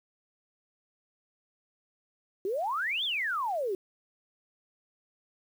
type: exponential two-way sweep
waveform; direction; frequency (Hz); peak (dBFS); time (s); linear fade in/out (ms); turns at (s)
sine; up then down; 361.5 to 3645 to 361.5; -28; 2.45-3.75; 2; 3.04
effects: 9-bit